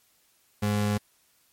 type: ring-modulated tone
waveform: square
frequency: 155.56 Hz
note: D#3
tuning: in tune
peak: -21 dBFS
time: 0.62-0.98 s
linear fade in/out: 10 ms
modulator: 52.5 Hz
effects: white hiss -65 dBFS RMS until 1.52 s + MP3 64 kbps